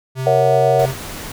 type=tone with pitch glide; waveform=square; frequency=130.81 to 131.95 Hz; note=C3 to C3; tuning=0 to +15 cents; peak=-21 dBFS; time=0.15-0.95 s; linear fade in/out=50 ms; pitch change=+15 cents; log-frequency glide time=0.32-0.56 s
type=chord; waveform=sine; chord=F# dominant seventh; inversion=first; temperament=equal with one note detuned; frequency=466.2 / 554.4 / 652.4 / 740 Hz; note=A#4 / C#5 / E5 / F#5; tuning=0 / 0 / -18 / 0 cents; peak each=-17 dBFS; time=0.26-0.86 s; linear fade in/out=10 ms
type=noise; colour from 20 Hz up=pink; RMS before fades=-30 dBFS; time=0.79-1.32 s; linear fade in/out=5 ms
effects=none